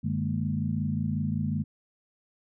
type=tone cluster; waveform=sine; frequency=96 / 150.2 / 207.4 / 232.8 Hz; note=G2 / D3 / G#3 / A#3; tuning=-36 / +39 / -2 / -2 cents; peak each=-33 / -30 / -31 / -33 dBFS; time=0.03-1.64 s; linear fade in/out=20 ms; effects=none